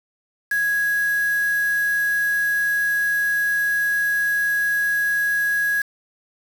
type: tone with quantisation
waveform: sine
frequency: 1661.2 Hz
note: G#6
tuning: in tune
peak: -18 dBFS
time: 0.51-5.82 s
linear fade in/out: 5 ms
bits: 5
effects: none